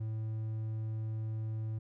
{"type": "tone", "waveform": "triangle", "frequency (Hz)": 110, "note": "A2", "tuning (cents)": 0, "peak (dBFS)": -32, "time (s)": [0, 1.79], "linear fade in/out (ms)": 10, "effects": []}